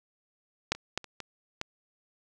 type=clicks; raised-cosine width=0.2 ms; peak=-8 / -27 / -12 / -27 / -21 / -15 dBFS; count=6; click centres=0.72 / 0.75 / 0.976 / 1.043 / 1.203 / 1.614 s; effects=none